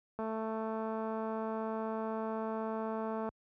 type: click train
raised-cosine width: 1 ms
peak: -25 dBFS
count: 686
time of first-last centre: 0.19-3.29 s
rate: 221 Hz
effects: high-pass 60 Hz 12 dB/octave